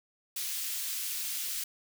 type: high-pass noise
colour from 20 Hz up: white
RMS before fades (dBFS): -35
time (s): 0.36-1.64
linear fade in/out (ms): 5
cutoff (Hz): 2500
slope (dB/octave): 12
effects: none